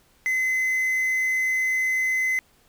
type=tone with quantisation; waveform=triangle; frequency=2042 Hz; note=C7; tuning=43 cents flat; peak=-19 dBFS; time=0.26-2.39 s; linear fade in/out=0 ms; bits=7; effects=pink hiss -60 dBFS RMS until 2.68 s